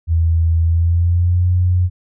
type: tone with pitch glide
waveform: sine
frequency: 82.41 to 89.87 Hz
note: E2 to F#2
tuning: 0 to -50 cents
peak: -11 dBFS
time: 0.07-1.9 s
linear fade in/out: 50 ms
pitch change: +150 cents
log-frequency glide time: 0.62-1.47 s
effects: none